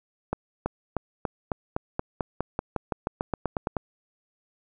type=accelerating click train; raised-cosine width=1 ms; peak=-12 dBFS; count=19; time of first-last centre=0.33-3.768 s; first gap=330 ms; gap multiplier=0.93; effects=none